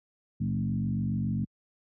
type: tone with frequency modulation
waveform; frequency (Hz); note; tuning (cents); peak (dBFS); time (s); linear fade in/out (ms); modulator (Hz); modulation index
sine; 164.5; E3; -3; -26; 0.4-1.45; 10; 47.2; 1.6
effects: high-pass 60 Hz 12 dB/octave